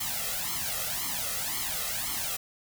white noise with flanger, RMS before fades -32 dBFS, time 0-2.37 s, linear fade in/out 10 ms, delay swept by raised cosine 0.94 to 1.57 ms, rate 1.9 Hz, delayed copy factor +0.95, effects none

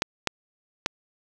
clicks, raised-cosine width 0.2 ms, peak -5 dBFS, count 3, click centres 0.021 / 0.273 / 0.861 s, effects none

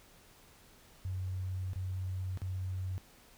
sine tone with dropouts, 93.1 Hz, F#2, 11 cents sharp, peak -34 dBFS, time 1.05-2.98 s, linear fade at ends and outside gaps 0 ms, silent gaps 1.733-1.759 / 2.374-2.418 s, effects pink hiss -60 dBFS RMS until 3.37 s

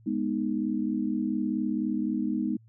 sine chord, G# minor, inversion none, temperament equal, 207.7 / 246.9 / 311.1 Hz, G#3 / B3 / D#4, 0 / 0 / 0 cents, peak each -30 dBFS, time 0.06-2.57 s, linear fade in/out 10 ms, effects added 112 Hz sine -53 dBFS peak until 2.68 s

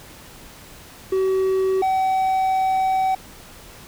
triangle tone pair in turn, 380 / 760 Hz, F#4 / F#5, +46 / +46 cents, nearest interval octave, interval 1200 cents, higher second, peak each -15 dBFS, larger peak neither, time 1.12-1.82 / 1.82-3.15 s, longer second, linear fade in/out 5 ms, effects pink hiss -43 dBFS RMS until 3.87 s

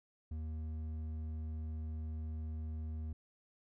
sine tone with hard clipping, 78.6 Hz, D#2, 18 cents sharp, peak -40 dBFS, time 0.31-3.13 s, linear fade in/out 5 ms, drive 6 dB, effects none

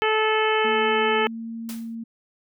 harmonic tone, 435 Hz, A4, 20 cents flat, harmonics 1 / 2 / 3 / 4 / 5 / 6 / 7, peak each -22 / -25 / -27 / -28 / -29 / -30 / -30 dBFS, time 0.02-1.27 s, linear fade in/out 0 ms
sine tone with pitch glide, 226.3 to 228.4 Hz, A3 to A#3, +49 to -35 cents, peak -30 dBFS, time 0.64-2.04 s, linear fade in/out 10 ms, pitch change +16 cents, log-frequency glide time 1.13-1.54 s
white noise with exponential decay, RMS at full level -35 dBFS, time 1.69-1.95 s, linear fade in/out 0 ms, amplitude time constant 56 ms
effects none

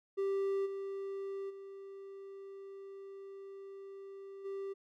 triangle tone with level steps, 392 Hz, G4, in tune, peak -29 / -36 / -44 / -36 dBFS, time 0.17-4.74 s, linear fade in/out 20 ms, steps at 0.65 / 1.49 / 4.44 s, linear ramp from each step 20 ms, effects none

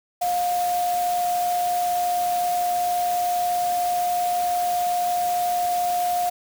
sine tone in noise, 710 Hz, F5, 28 cents sharp, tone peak -20 dBFS, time 0.21-6.3 s, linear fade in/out 10 ms, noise white, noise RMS -34 dBFS, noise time 0.21-6.3 s, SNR +11 dB, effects none

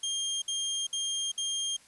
25% pulse tone bursts, 3208 Hz, G7, 39 cents sharp, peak -26 dBFS, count 4, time 0.03-1.767 s, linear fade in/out 5 ms, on 390 ms, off 59 ms, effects white hiss -58 dBFS RMS until 1.87 s + resampled to 24000 Hz

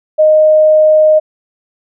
sine tone, 619 Hz, D#5, 9 cents flat, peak -4 dBFS, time 0.18-1.2 s, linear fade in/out 20 ms, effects none

